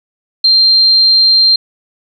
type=tone; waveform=sine; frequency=4170 Hz; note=C8; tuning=7 cents flat; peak=-5 dBFS; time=0.44-1.56 s; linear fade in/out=5 ms; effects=none